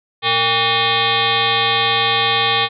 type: tone with frequency modulation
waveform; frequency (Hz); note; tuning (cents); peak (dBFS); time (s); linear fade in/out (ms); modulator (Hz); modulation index
sine; 2164; C#7; -42; -13; 0.22-2.69; 50; 341; 4.9
effects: none